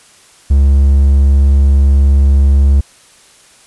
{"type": "tone", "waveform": "triangle", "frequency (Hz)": 69.3, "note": "C#2", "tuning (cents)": 0, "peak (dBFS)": -3, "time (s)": [0.5, 2.81], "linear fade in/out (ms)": 10, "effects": ["white hiss -44 dBFS RMS until 3.66 s", "resampled to 24000 Hz"]}